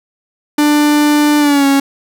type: tone with pitch glide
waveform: 45% pulse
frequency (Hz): 296.2 to 276.4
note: D4 to C#4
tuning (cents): +15 to -5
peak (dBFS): -8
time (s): 0.58-1.8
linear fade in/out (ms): 5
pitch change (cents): -120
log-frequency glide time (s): 1.39-1.66
effects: none